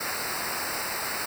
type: noise with comb filter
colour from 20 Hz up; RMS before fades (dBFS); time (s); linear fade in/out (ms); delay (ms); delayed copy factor
pink; -31; 0-1.26; 10; 0.3; -1
effects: none